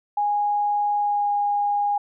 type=tone with pitch glide; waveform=sine; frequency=825 to 818.8 Hz; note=G#5 to G#5; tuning=-12 to -25 cents; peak=-19 dBFS; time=0.17-1.98 s; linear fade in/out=5 ms; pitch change=-13 cents; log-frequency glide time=0.96-1.32 s; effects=none